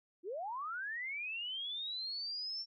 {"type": "linear sweep", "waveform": "sine", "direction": "up", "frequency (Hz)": [317.8, 5480], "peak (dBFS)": -38, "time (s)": [0.23, 2.66], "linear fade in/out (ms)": 50, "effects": []}